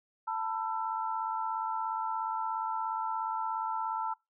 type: tone cluster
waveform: sine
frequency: 890 / 987 / 1337 Hz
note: A5 / B5 / E6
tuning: +20 / -1 / +24 cents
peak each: -33 / -38 / -37 dBFS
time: 0.27-4.14 s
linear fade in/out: 10 ms
effects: noise-tail reverb RT60 0.2 s tail -23 dB re dry